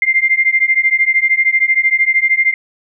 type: beating tone pair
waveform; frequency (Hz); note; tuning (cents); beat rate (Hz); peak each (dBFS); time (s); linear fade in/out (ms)
sine; 2093 / 2106; C7 / C7; 0 / +11; 13; -13; 0.02-2.54; 2
effects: none